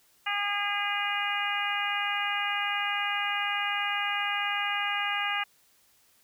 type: harmonic tone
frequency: 407.6 Hz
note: G#4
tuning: 32 cents flat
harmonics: 2 / 3 / 4 / 5 / 6 / 7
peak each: -34 / -34 / -34 / -34 / -34 / -34 dBFS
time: 0.26-5.44 s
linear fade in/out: 10 ms
effects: white hiss -64 dBFS RMS until 6.23 s